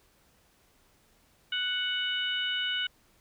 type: harmonic tone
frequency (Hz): 740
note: F#5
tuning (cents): 0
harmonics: 2 / 3 / 4 / 5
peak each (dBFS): -33 / -39 / -30 / -40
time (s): 1.52-2.87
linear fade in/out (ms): 5
effects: pink hiss -65 dBFS RMS until 3.2 s